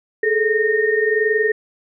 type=tone cluster; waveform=sine; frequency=420.4 / 441.6 / 1840 Hz; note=G#4 / A4 / A#6; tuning=+21 / +6 / -23 cents; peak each=-19 dBFS; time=0.23-1.52 s; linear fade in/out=5 ms; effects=none